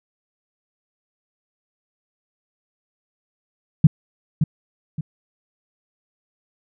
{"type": "tone with echo", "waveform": "sine", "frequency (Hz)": 154.3, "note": "D#3", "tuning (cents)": -14, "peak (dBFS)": -4, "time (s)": [3.84, 3.87], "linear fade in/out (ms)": 5, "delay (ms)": 570, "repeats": 2, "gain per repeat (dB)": -9, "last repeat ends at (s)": 5.01, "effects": []}